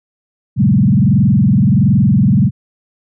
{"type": "tone with frequency modulation", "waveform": "sine", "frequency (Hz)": 164.3, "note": "E3", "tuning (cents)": -5, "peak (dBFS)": -7, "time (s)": [0.56, 2.51], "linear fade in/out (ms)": 50, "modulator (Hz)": 21.4, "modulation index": 2.6, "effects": []}